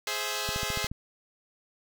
5% pulse chord, Ab augmented, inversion none, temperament equal with one note detuned, 418.4 / 523.3 / 659.3 Hz, Ab4 / C5 / E5, +13 / 0 / 0 cents, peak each -22 / -23 / -24 dBFS, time 0.07-0.87 s, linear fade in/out 2 ms
click train, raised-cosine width 5 ms, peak -23 dBFS, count 7, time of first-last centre 0.49-0.916 s, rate 14.1 Hz
effects none

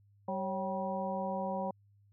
harmonic tone with a mistuned harmonic, 192.9 Hz, G3, 28 cents flat, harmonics 1 / 2 / 3 / 4 / 5, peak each -38 / -47 / -37 / -39 / -40 dBFS, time 0.28-1.71 s, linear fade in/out 5 ms, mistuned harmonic 3, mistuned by -80 cents, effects added 101 Hz sine -62 dBFS peak until 2.12 s

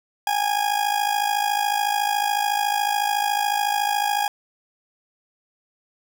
40% pulse tone with amplitude modulation, 823 Hz, G#5, 16 cents flat, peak -16 dBFS, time 0.27-4.28 s, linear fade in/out 2 ms, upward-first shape sine, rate 53.9 Hz, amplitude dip 70%, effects none

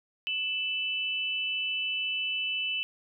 sine tone pair together, 2637 / 2991 Hz, E7 / F#7, 0 / +18 cents, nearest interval major second, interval 218 cents, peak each -31 / -31 dBFS, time 0.27-2.83 s, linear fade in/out 0 ms, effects none

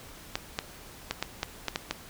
clicks, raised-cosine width 0.2 ms, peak -11 dBFS, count 8, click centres 0.355 / 0.589 / 1.11 / 1.226 / 1.431 / 1.683 / 1.759 / 1.91 s, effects pink hiss -48 dBFS RMS until 2.09 s

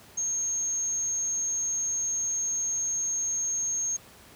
sine tone, 6470 Hz, G#8, 46 cents flat, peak -26 dBFS, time 0.17-3.97 s, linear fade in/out 10 ms, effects pink hiss -52 dBFS RMS until 4.35 s + high-pass 60 Hz 12 dB/octave

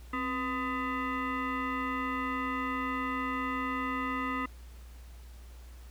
sine tone with frequency modulation, 492.4 Hz, B4, 5 cents flat, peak -30 dBFS, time 0.13-4.46 s, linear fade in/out 5 ms, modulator 756 Hz, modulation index 2.1, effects added 60 Hz sine -46 dBFS peak until 5.9 s + pink hiss -59 dBFS RMS until 5.9 s

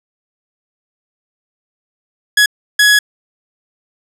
sawtooth tone bursts at uneven times, 1680 Hz, G#6, 19 cents sharp, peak -3 dBFS, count 2, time 2.37-2.46 / 2.79-2.99 s, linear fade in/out 5 ms, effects low-pass 12000 Hz 12 dB/octave

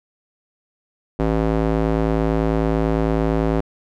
square tone with band-pass filter, 54.5 Hz, A1, 16 cents flat, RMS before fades -19 dBFS, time 1.19-3.61 s, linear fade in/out 10 ms, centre 400 Hz, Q 0.82, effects none

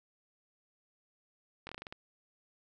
slowing click train, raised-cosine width 0.3 ms, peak -27 dBFS, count 8, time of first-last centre 1.67-1.925 s, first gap 21 ms, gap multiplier 1.18, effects none

